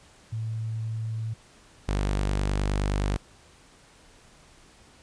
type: tone pair in turn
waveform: sine / sawtooth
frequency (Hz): 111.3 / 49.58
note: A2 / G1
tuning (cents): +20 / +20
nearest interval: octave + major second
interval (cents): 1400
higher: first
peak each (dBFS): -28 / -20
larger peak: second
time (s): 0.32-1.34 / 1.88-3.17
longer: second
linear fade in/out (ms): 10
effects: pink hiss -55 dBFS RMS until 5.02 s + resampled to 22050 Hz